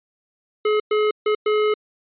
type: tone bursts at uneven times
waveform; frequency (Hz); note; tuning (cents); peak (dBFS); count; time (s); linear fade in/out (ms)
square; 425; G#4; +40; -17; 4; 0.65-0.8 / 0.91-1.11 / 1.26-1.35 / 1.46-1.74; 5
effects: resampled to 8000 Hz